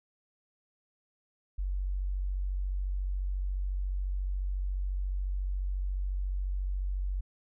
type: tone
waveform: sine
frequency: 47.08 Hz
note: F#1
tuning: 31 cents sharp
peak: -29 dBFS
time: 1.58-7.21 s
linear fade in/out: 10 ms
effects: none